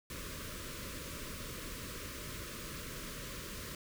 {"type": "band-stop noise", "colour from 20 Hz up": "pink", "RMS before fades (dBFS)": -44, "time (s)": [0.1, 3.75], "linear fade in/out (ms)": 2, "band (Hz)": [620, 1000], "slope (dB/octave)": 96, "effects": []}